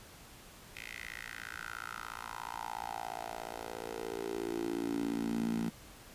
10% pulse tone with high-pass filter sweep, 57 Hz, A#1, 38 cents flat, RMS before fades -39 dBFS, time 0.75-5.7 s, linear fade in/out 10 ms, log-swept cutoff 2300 to 200 Hz, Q 5, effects pink hiss -54 dBFS RMS until 6.14 s + resampled to 32000 Hz

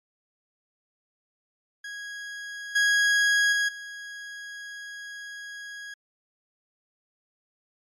40% pulse tone with level steps, 1653 Hz, G#6, 9 cents flat, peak -34 / -18 / -21 / -36 dBFS, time 1.84-5.94 s, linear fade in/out 5 ms, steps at 2.75 / 3.52 / 3.68 s, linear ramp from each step 10 ms, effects low-pass 8000 Hz 12 dB/octave + MP3 64 kbps

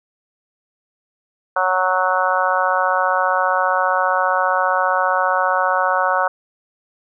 harmonic tone, 185 Hz, F#3, in tune, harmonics 3 / 4 / 5 / 6 / 7 / 8, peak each -22 / -22 / -22 / -22 / -22 / -22 dBFS, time 1.56-6.28 s, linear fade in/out 5 ms, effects none

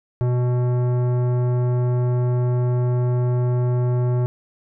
sine tone with tanh clipping, 123.47 Hz, B2, in tune, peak -19 dBFS, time 0.21-4.26 s, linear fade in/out 0 ms, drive 15 dB, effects none

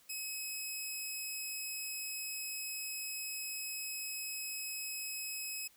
10% pulse tone, 2558 Hz, D#7, 47 cents sharp, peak -30 dBFS, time 0.09-5.68 s, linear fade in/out 10 ms, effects white hiss -65 dBFS RMS until 5.76 s

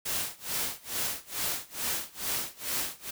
white noise with tremolo, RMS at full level -30 dBFS, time 0.05-3.11 s, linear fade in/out 10 ms, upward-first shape sine, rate 2.3 Hz, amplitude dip 95%, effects none

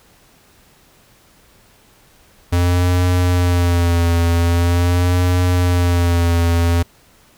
square tone with vibrato, 87.31 Hz, F2, in tune, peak -13 dBFS, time 2.52-6.83 s, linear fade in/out 10 ms, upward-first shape sine, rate 0.44 Hz, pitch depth 48 cents each way, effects pink hiss -51 dBFS RMS until 7.37 s

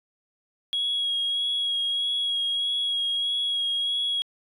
sine tone with vibrato, 3311 Hz, G#7, 6 cents flat, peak -22 dBFS, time 0.73-4.22 s, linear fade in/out 0 ms, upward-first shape sine, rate 1.6 Hz, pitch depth 18 cents each way, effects tanh soft clip ceiling -20 dBFS

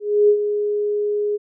sine tone with ADSR envelope, 415.3 Hz, G#4, in tune, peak -9 dBFS, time 0-1.38 s, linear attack 290 ms, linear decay 77 ms, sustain -9 dB, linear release 28 ms, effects none

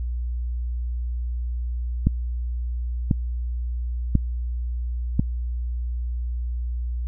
click train, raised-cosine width 5 ms, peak -5 dBFS, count 4, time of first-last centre 2.07-5.195 s, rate 0.96 Hz, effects added 60 Hz sine -24 dBFS peak until 7.07 s

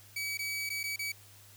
sawtooth tone with dropouts, 2280 Hz, C#7, 48 cents sharp, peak -30 dBFS, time 0.16-1.12 s, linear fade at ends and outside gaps 5 ms, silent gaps 0.374-0.39 / 0.693-0.701 / 0.832-0.838 / 0.961-0.991 s, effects added 101 Hz sine -58 dBFS peak until 1.56 s + white hiss -57 dBFS RMS until 1.56 s

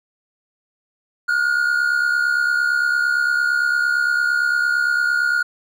triangle tone pair together, 1426.2 / 1495 Hz, F6 / F#6, +36 / +17 cents, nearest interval minor second, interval 81 cents, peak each -15 / -21 dBFS, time 1.28-5.43 s, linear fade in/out 10 ms, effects none

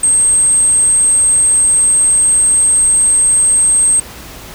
sine tone, 8372 Hz, C9, in tune, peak -7 dBFS, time 0.03-4 s, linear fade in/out 5 ms, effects added 60 Hz sine -39 dBFS peak until 4.54 s + pink hiss -32 dBFS RMS until 4.54 s

